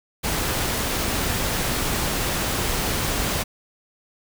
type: noise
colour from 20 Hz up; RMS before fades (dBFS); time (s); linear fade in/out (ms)
pink; -24; 0.23-3.44; 20
effects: none